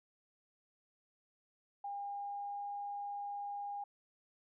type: tone with pitch glide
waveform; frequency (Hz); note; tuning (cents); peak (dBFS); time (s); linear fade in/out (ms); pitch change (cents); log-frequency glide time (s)
sine; 806 to 811.6; G5 to G#5; +48 to -40; -39; 1.84-3.84; 5; +12; 1.98-2.67
effects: none